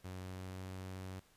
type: tone with pitch glide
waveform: sawtooth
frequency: 92.5 to 93.74 Hz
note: F#2 to F#2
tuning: 0 to +23 cents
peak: -40 dBFS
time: 0.04-1.2 s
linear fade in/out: 10 ms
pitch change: +23 cents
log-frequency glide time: 0.21-0.67 s
effects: pink hiss -68 dBFS RMS until 1.36 s + resampled to 32000 Hz